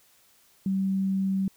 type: tone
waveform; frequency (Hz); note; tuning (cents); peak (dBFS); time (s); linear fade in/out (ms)
sine; 192.5; G3; -31; -23; 0.66-1.48; 2
effects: white hiss -61 dBFS RMS until 1.56 s